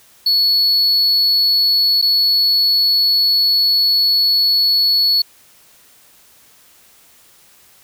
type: tone with dropouts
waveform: triangle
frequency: 4400 Hz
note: C#8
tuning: 14 cents flat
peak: -10 dBFS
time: 0.26-5.22 s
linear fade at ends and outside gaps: 5 ms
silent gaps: 2.016-2.023 s
effects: white hiss -49 dBFS RMS until 7.83 s